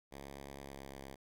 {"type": "tone with pitch glide", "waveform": "5% pulse", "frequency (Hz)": [69.3, 67.91], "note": ["C#2", "C#2"], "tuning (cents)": [0, -35], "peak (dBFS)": -36, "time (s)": [0.11, 1.16], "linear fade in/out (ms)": 20, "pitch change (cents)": -35, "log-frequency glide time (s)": [0.6, 0.97], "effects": []}